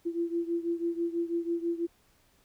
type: beating tone pair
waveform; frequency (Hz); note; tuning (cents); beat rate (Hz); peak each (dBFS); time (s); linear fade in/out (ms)
sine; 337.4 / 343.5; E4 / F4; +40 / -29; 6.1; -30 / -33; 0.05-1.87; 20
effects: pink hiss -66 dBFS RMS until 2.44 s